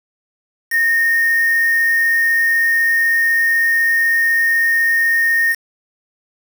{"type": "tone with quantisation", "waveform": "sine", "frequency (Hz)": 1842, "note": "A#6", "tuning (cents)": -21, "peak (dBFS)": -12, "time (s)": [0.7, 5.56], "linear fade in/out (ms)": 50, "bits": 4, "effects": []}